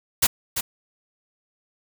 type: noise with echo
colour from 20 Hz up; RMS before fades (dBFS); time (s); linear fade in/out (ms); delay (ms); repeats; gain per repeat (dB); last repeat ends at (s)
white; -17; 0.22-0.27; 10; 340; 1; -8; 0.61
effects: none